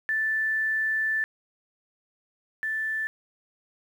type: tone pair in turn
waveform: sine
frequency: 1760 / 1760 Hz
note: A6 / A6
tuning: 0 / 0 cents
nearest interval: unison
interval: 0 cents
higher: neither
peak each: -23 / -26 dBFS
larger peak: first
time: 0.09-1.24 / 2.63-3.07 s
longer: first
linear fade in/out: 0 ms
effects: 9-bit